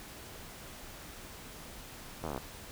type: slowing click train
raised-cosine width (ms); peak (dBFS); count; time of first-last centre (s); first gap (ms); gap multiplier
1; -23; 11; 2.24-2.378; 12; 1.03
effects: pink hiss -48 dBFS RMS until 2.71 s